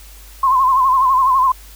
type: tone with vibrato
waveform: sine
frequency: 1046.5 Hz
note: C6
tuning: in tune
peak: -10 dBFS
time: 0.43-1.52 s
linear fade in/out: 5 ms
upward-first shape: sine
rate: 12 Hz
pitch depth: 76 cents each way
effects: added 50 Hz sine -38 dBFS peak until 1.75 s + white hiss -43 dBFS RMS until 1.75 s